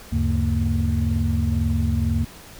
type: tone cluster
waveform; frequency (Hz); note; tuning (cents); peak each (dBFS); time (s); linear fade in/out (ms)
sine; 76.6 / 98.6 / 140.7 / 229.2; D#2 / G2 / C#3 / A#3; -27 / +11 / +26 / -29; -21 / -23 / -28 / -24; 0.12-2.25; 10
effects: tanh soft clip ceiling -10 dBFS + pink hiss -43 dBFS RMS until 2.59 s